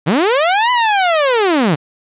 sawtooth linear two-way sweep, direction up then down, 132.4 to 1008 to 132.4 Hz, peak -7 dBFS, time 0.06-1.76 s, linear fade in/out 20 ms, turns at 0.71 s, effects resampled to 8000 Hz + 8-bit

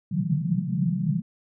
white band-pass noise, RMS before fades -25 dBFS, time 0.11-1.22 s, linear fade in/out 10 ms, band 130 to 200 Hz, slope 96 dB/octave, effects none

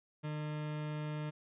40% pulse tone, 151.3 Hz, D#3, 48 cents flat, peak -36 dBFS, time 0.23-1.31 s, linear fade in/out 20 ms, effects resampled to 8000 Hz

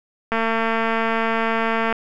click train, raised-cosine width 0.5 ms, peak -7 dBFS, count 364, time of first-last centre 0.32-1.926 s, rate 226 Hz, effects none

